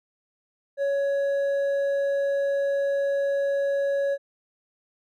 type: tone with hard clipping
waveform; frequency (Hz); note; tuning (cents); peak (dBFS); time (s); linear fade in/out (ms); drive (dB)
sine; 558; C#5; +11; -23; 0.77-4.18; 50; 4
effects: none